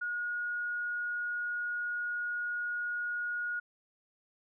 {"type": "tone", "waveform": "sine", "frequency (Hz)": 1443, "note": "F#6", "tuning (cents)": -44, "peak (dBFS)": -32, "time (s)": [0.01, 3.6], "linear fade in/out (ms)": 10, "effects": []}